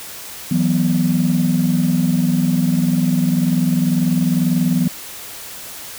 sine chord, E suspended second, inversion none, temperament equal, 164.81 / 185 / 246.9 Hz, E3 / F#3 / B3, 0 / 0 / 0 cents, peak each -17 dBFS, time 0.51-4.88 s, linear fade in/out 5 ms, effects tanh soft clip ceiling -7 dBFS + white hiss -33 dBFS RMS until 5.98 s

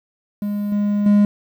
triangle tone with level steps, 205.6 Hz, G#3, 17 cents flat, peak -18 / -14 / -8 dBFS, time 0.42-1.25 s, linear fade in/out 2 ms, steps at 0.72 / 1.06 s, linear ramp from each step 2 ms, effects 8-bit

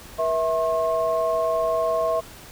sine tone cluster, 481 / 652 / 1076 Hz, B4 / E5 / C6, -46 / -19 / +48 cents, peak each -28 / -21 / -27 dBFS, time 0.18-2.21 s, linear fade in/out 20 ms, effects pink hiss -43 dBFS RMS until 2.51 s

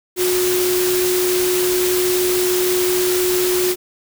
sine tone in noise, 363.4 Hz, F#4, 31 cents flat, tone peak -16 dBFS, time 0.16-3.76 s, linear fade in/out 50 ms, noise white, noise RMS -22 dBFS, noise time 0.16-3.76 s, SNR +3 dB, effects none

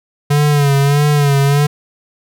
square tone with vibrato, 143.4 Hz, D3, 41 cents flat, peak -10 dBFS, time 0.3-1.67 s, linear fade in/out 10 ms, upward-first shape sine, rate 1.6 Hz, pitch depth 57 cents each way, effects none

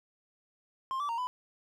triangle tone with pitch steps, 1058 / 1159 / 926 / 1000 Hz, C6 / D6 / A#5 / B5, +19 / -23 / -12 / +21 cents, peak -29 dBFS, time 0.91-1.27 s, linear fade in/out 0 ms, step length 90 ms, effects none

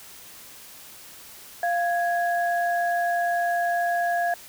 sine tone pair together, 695.4 / 1661.2 Hz, F5 / G#6, -8 / 0 cents, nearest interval octave + minor third, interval 1508 cents, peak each -22 / -28 dBFS, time 1.63-4.34 s, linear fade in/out 2 ms, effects white hiss -45 dBFS RMS until 4.48 s

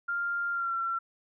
sine tone with pitch glide, 1396.9 to 1357.1 Hz, F6 to E6, 0 to +50 cents, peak -28 dBFS, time 0.08-0.99 s, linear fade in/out 10 ms, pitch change -50 cents, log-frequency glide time 0.51-0.75 s, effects none

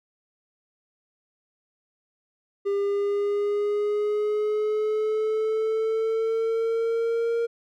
triangle exponential sweep, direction up, 399.7 to 466.2 Hz, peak -20 dBFS, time 2.65-7.47 s, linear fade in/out 20 ms, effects none

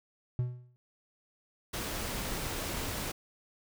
triangle tone with exponential decay, 123.47 Hz, B2, in tune, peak -23 dBFS, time 0.39-0.76 s, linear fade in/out 0 ms, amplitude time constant 79 ms
pink noise, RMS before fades -36 dBFS, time 1.73-3.12 s, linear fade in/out 10 ms
effects none

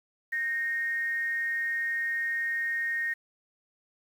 sine tone with frequency modulation, 1855 Hz, A#6, 9 cents flat, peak -27 dBFS, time 0.32-3.14 s, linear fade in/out 10 ms, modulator 278 Hz, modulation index 0.28, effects 9-bit

